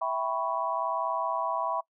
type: chord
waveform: sine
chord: C# half-diminished seventh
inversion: first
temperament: equal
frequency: 659.3 / 784 / 987.8 / 1108.7 Hz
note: E5 / G5 / B5 / C#6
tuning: 0 / 0 / 0 / 0 cents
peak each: -32 / -35 / -31 / -33 dBFS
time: 0.01-1.81 s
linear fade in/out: 10 ms
effects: noise-tail reverb RT60 0.1 s tail -24 dB re dry